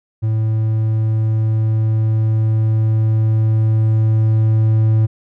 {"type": "tone with level ramp", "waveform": "triangle", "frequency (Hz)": 110, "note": "A2", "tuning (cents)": 0, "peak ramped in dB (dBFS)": [-12, -8], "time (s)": [0.22, 5.07], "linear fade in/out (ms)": 20, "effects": []}